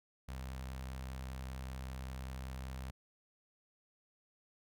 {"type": "tone with notch filter", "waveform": "sawtooth", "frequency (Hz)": 65.1, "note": "C2", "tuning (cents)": -8, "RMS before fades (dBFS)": -44, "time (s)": [0.28, 2.91], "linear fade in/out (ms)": 10, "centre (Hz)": 350, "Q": 1.1, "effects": []}